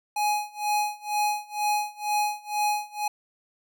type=tone with tremolo; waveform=square; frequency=836 Hz; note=G#5; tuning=11 cents sharp; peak=-22 dBFS; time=0.16-3.08 s; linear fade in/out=5 ms; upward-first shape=sine; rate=2.1 Hz; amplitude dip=95%; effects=none